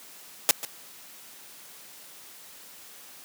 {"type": "noise with echo", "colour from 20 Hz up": "white", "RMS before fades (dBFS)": -18, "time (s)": [0.49, 0.51], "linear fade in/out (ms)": 0, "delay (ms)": 140, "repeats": 1, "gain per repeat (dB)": -15, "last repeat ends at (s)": 0.65, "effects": ["white hiss -48 dBFS RMS until 3.24 s", "high-pass 150 Hz 12 dB/octave"]}